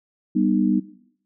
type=chord; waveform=sine; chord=G augmented; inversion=none; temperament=just; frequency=196 / 245 / 306.2 Hz; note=G3 / B3 / D#4; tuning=0 / -14 / -28 cents; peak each=-21 dBFS; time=0.35-0.8 s; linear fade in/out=10 ms; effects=noise-tail reverb RT60 0.7 s tail -18 dB re dry